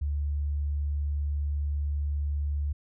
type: tone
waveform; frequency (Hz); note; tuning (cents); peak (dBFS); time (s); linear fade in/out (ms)
sine; 72.6; D2; -19; -26; 0.01-2.73; 10
effects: none